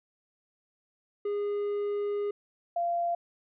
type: tone pair in turn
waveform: triangle / sine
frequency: 410 / 689.5 Hz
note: G#4 / F5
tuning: -22 / -22 cents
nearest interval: major sixth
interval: 900 cents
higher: second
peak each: -26 dBFS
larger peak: neither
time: 1.25-2.31 / 2.76-3.15 s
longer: first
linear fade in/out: 5 ms
effects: resampled to 8000 Hz